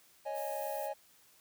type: chord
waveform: triangle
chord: C# suspended second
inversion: none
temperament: just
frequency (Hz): 554.4 / 623.7 / 831.5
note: C#5 / D#5 / G#5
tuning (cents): 0 / +4 / +2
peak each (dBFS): -38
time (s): 0.25-0.94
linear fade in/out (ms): 20
type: noise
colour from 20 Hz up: violet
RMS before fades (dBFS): -47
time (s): 0.33-0.9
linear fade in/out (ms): 50
effects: white hiss -64 dBFS RMS until 1.4 s + high-pass 60 Hz 12 dB/octave